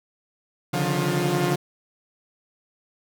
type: tone cluster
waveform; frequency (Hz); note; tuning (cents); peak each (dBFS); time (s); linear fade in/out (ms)
sawtooth; 139.6 / 150.9 / 177.5 / 354.3; C#3 / D3 / F3 / F4; +13 / +47 / +28 / +25; -23 / -23 / -23 / -23; 0.73-1.56; 10
effects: none